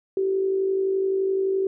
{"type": "tone with amplitude modulation", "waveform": "sine", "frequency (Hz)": 384.7, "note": "G4", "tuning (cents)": -33, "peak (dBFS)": -18, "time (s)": [0.17, 1.67], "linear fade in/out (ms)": 2, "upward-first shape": "sine", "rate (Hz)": 51.7, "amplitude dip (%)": 45, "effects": []}